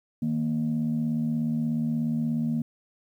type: tone pair together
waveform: sine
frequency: 156.34 / 233.1 Hz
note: D#3 / A#3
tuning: +9 / 0 cents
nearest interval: perfect fifth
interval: 691 cents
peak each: -28 / -24 dBFS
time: 0.22-2.62 s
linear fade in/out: 5 ms
effects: tanh soft clip ceiling -19 dBFS + 10-bit